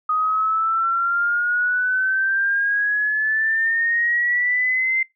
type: exponential sweep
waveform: sine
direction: up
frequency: 1244.5 to 2088 Hz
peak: -17 dBFS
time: 0.09-5.03 s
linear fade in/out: 5 ms
effects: noise-tail reverb RT60 0.2 s tail -24 dB re dry